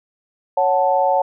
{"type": "chord", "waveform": "sine", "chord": "F# minor", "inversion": "second", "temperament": "equal", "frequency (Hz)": [554.4, 740, 880], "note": ["C#5", "F#5", "A5"], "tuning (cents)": [0, 0, 0], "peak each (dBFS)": -18, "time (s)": [0.57, 1.22], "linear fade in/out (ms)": 5, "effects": []}